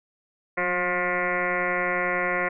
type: tone with frequency modulation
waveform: sine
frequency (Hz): 1244.5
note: D#6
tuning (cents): 0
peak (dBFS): -22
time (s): 0.57-2.49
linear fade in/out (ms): 10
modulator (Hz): 177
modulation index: 5.3
effects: none